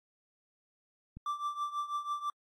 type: click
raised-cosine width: 5 ms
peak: -33 dBFS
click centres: 1.17 s
type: tone with tremolo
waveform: triangle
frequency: 1173 Hz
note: D6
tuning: 2 cents flat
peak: -28 dBFS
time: 1.26-2.3 s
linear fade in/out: 2 ms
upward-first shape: triangle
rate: 6.1 Hz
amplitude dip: 85%
effects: AAC 64 kbps